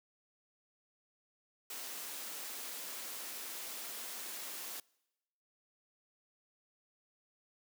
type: high-pass noise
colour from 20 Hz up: white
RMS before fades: -44 dBFS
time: 1.7-4.8 s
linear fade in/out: 2 ms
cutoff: 230 Hz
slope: 24 dB/octave
effects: noise-tail reverb RT60 1.0 s tail -26 dB re dry